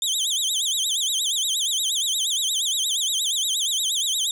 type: tone with vibrato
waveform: 25% pulse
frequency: 3453 Hz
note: A7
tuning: 33 cents flat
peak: -17 dBFS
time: 0.02-4.31 s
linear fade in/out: 2 ms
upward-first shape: sine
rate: 8.5 Hz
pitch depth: 210 cents each way
effects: none